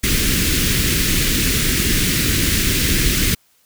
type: band-stop noise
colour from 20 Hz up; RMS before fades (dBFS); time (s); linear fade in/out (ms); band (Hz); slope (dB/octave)
pink; -17; 0.03-3.35; 10; 370 to 1700; 24
effects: white hiss -58 dBFS RMS until 3.65 s